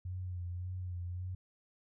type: tone with vibrato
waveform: sine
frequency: 90 Hz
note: F#2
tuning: 47 cents flat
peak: -37 dBFS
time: 0.05-1.35 s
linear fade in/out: 5 ms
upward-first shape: sine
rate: 1.8 Hz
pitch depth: 39 cents each way
effects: none